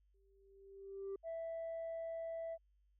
sine tone with exponential growth, 392 Hz, G4, in tune, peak -37 dBFS, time 0.14-1.16 s, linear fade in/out 5 ms, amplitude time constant 220 ms
sine tone, 659.3 Hz, E5, in tune, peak -39 dBFS, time 1.23-2.58 s, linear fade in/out 50 ms
effects tanh soft clip ceiling -39 dBFS + added 50 Hz sine -70 dBFS peak until 2.99 s

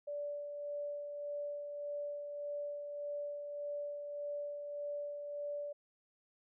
sine tone with tremolo, 581 Hz, D5, 19 cents flat, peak -37 dBFS, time 0.07-5.73 s, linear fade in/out 10 ms, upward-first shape sine, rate 1.7 Hz, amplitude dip 40%, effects none

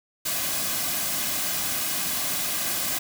white noise with comb filter, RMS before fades -27 dBFS, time 0.25-2.99 s, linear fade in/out 10 ms, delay 2.2 ms, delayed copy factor -0.55, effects none

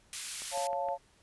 white high-pass noise, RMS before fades -38 dBFS, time 0.13-0.67 s, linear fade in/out 0 ms, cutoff 1900 Hz, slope 12 dB/octave
click train, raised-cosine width 0.5 ms, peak -32 dBFS, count 4, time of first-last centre 0.42-0.887 s, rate 6.43 Hz
sine chord, Db augmented, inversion none, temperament equal, 554.4 / 698.5 / 880 Hz, Db5 / F5 / A5, 0 / 0 / 0 cents, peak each -35 dBFS, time 0.51-0.98 s, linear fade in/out 50 ms
effects pink hiss -65 dBFS RMS until 1.22 s + resampled to 24000 Hz

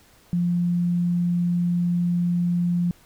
sine tone, 174.61 Hz, F3, in tune, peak -19 dBFS, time 0.33-2.91 s, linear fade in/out 0 ms, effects pink hiss -55 dBFS RMS until 3.05 s

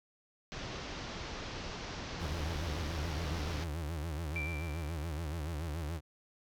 pink low-pass noise, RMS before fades -42 dBFS, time 0.52-3.64 s, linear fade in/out 0 ms, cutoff 6100 Hz, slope 48 dB/octave
35% pulse tone with vibrato, 78.9 Hz, D#2, 25 cents sharp, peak -34 dBFS, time 2.18-6.01 s, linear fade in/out 50 ms, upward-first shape sine, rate 7 Hz, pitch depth 150 cents each way
sine tone with exponential decay, 2349 Hz, D7, in tune, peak -34 dBFS, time 4.36-5.24 s, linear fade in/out 0 ms, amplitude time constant 190 ms
effects none

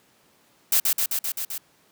blue noise with echo, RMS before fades -19 dBFS, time 0.72-0.8 s, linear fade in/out 5 ms, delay 130 ms, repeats 6, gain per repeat -2 dB, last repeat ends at 1.58 s, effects pink hiss -60 dBFS RMS until 1.91 s + high-pass 150 Hz 12 dB/octave

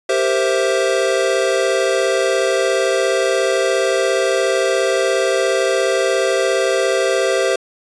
square chord, C dominant seventh, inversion second, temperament equal, 392 / 466.2 / 523.3 / 659.3 Hz, G4 / Bb4 / C5 / E5, 0 / 0 / 0 / 0 cents, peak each -20 / -24 / -19 / -22 dBFS, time 0.09-7.56 s, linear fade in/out 5 ms, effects resampled to 22050 Hz

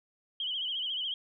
sine tone with vibrato, 3100 Hz, G7, 20 cents flat, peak -31 dBFS, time 0.4-1.14 s, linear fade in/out 2 ms, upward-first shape sine, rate 14 Hz, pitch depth 91 cents each way, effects none

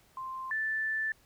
sine tone pair in turn, 1046.5 / 1760 Hz, C6 / A6, 0 / 0 cents, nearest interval major sixth, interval 900 cents, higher second, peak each -36 / -29 dBFS, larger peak second, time 0.17-0.51 / 0.51-1.12 s, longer second, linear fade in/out 2 ms, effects pink hiss -64 dBFS RMS until 1.25 s

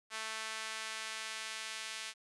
sawtooth tone with high-pass filter sweep, 220.1 Hz, A3, 1 cent sharp, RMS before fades -42 dBFS, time 0.1-2.14 s, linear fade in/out 50 ms, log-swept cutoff 1400 to 2300 Hz, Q 0.91, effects resampled to 24000 Hz

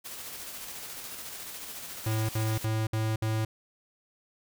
white noise with tremolo, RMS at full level -40 dBFS, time 0.04-2.66 s, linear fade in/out 20 ms, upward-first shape square, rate 14 Hz, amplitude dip 25%
square tone bursts, 110 Hz, A2, in tune, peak -27 dBFS, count 5, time 2.06-3.45 s, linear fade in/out 5 ms, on 230 ms, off 60 ms
effects none

